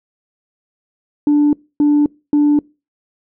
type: tone bursts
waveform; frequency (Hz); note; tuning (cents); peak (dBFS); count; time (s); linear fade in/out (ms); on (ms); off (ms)
sine; 293.7; D4; 0; -7; 3; 1.27-2.59; 2; 260; 270
effects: noise-tail reverb RT60 0.3 s tail -26 dB re dry + tanh soft clip ceiling -7 dBFS